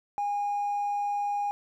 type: tone with hard clipping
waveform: triangle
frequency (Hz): 817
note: G#5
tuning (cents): -29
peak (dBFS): -26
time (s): 0.18-1.51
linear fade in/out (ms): 0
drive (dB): 2
effects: none